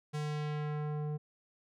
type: tone with low-pass filter sweep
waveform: square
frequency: 150 Hz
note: D3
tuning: 37 cents sharp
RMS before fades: -36 dBFS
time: 0.13-1.18 s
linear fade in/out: 20 ms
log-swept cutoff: 9200 to 540 Hz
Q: 0.79
effects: none